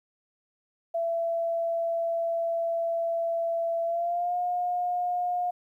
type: tone with pitch glide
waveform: sine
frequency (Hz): 670 to 714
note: E5 to F5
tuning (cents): +28 to +38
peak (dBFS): -25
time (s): 0.94-5.51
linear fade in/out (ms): 10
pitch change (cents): +110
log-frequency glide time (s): 3.84-4.36
effects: 11-bit